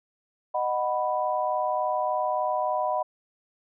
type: chord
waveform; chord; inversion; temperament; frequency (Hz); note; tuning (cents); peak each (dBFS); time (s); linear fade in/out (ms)
sine; B major; first; just; 617.4 / 740.8 / 987.8; D#5 / F#5 / B5; -14 / +2 / 0; -28; 0.54-3.03; 10
effects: none